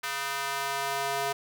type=tone with high-pass filter sweep; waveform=square; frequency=138.59 Hz; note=C#3; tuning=in tune; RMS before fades=-31 dBFS; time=0.03-1.33 s; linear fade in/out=10 ms; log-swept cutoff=1400 to 620 Hz; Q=1.3; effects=none